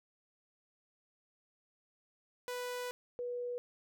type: tone pair in turn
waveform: sawtooth / sine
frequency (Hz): 493.9 / 487.7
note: B4 / B4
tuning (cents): 0 / -22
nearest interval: unison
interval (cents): 22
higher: first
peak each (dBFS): -34 / -36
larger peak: first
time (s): 2.48-2.91 / 3.19-3.58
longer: first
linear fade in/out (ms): 0
effects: none